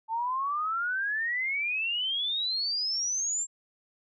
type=exponential sweep; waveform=sine; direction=up; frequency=880 to 7500 Hz; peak=-27 dBFS; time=0.08-3.47 s; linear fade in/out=50 ms; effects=none